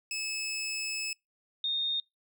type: tone pair in turn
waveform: 20% pulse / sine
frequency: 2600 / 3677 Hz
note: E7 / A#7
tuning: -24 / -24 cents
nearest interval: tritone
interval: 600 cents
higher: second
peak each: -28 dBFS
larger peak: neither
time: 0.11-1.13 / 1.64-2 s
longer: first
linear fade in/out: 2 ms
effects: noise-tail reverb RT60 0.2 s tail -26 dB re dry